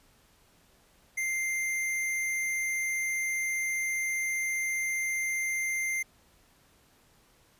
square tone, 2095 Hz, C7, 2 cents sharp, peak -29 dBFS, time 1.17-6.03 s, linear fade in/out 10 ms, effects pink hiss -63 dBFS RMS until 7.59 s + resampled to 32000 Hz

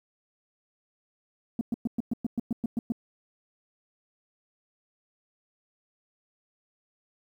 sine tone bursts, 233.1 Hz, A#3, in tune, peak -22 dBFS, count 11, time 1.59-2.921 s, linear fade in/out 2 ms, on 21 ms, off 110 ms, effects tanh soft clip ceiling -22 dBFS + 10-bit

